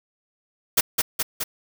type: noise with echo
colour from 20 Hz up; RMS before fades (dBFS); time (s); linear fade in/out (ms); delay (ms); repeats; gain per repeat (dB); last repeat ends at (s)
white; -17; 0.77-0.81; 10; 210; 3; -3; 1.44
effects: none